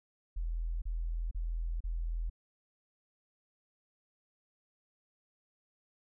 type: tone bursts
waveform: sine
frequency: 41.52 Hz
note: E1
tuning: 13 cents sharp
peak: -32 dBFS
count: 4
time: 0.36-2.299 s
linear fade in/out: 10 ms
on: 460 ms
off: 33 ms
effects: none